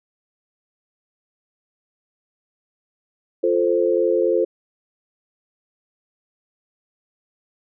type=chord; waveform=sine; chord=F major; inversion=none; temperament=equal; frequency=349.2 / 440 / 523.3 Hz; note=F4 / A4 / C5; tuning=0 / 0 / 0 cents; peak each=-20 dBFS; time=3.43-4.45 s; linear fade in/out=10 ms; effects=none